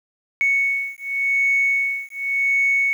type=beating tone pair; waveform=sine; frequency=2217 / 2217.89 Hz; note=C#7 / C#7; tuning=0 / 0 cents; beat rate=0.89 Hz; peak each=-20 dBFS; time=0.41-2.93 s; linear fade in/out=0 ms; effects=tanh soft clip ceiling -10 dBFS + 8-bit